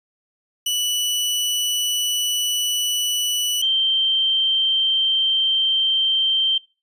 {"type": "tone pair in turn", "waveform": ["sawtooth", "sine"], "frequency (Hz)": [2960, 3136], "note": ["F#7", "G7"], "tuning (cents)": [0, 0], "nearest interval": "minor second", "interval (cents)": 100, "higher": "second", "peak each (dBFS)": -16, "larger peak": "neither", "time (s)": [[0.66, 3.62], [3.62, 6.58]], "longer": "neither", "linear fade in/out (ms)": 5, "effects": ["noise-tail reverb RT60 0.3 s tail -21 dB re dry", "resampled to 32000 Hz"]}